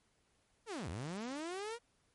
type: linear two-way sweep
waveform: sawtooth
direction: down then up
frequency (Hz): 483.7 to 73.2 to 483.7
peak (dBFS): -36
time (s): 0.66-1.79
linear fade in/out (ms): 50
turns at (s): 0.89
effects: pink hiss -75 dBFS RMS until 2.14 s + MP3 48 kbps